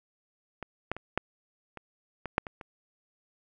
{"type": "clicks", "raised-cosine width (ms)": 0.5, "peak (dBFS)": [-22, -14, -25, -11, -26, -20, -8, -23, -27], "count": 9, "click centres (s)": [0.627, 0.916, 0.966, 1.176, 1.773, 2.257, 2.381, 2.468, 2.612], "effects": []}